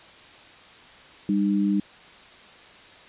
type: tone pair together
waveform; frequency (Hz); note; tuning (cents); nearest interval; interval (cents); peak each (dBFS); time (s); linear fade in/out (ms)
sine; 198.76 / 303.8; G3 / D#4; +24 / -41; perfect fifth; 735; -21 / -24; 1.29-1.8; 2
effects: white hiss -48 dBFS RMS until 3.08 s + resampled to 8000 Hz